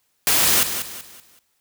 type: noise with echo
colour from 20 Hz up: white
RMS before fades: -17 dBFS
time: 0.27-0.63 s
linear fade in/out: 0 ms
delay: 190 ms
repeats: 4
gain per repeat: -9 dB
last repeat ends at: 1.39 s
effects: white hiss -68 dBFS RMS until 1.6 s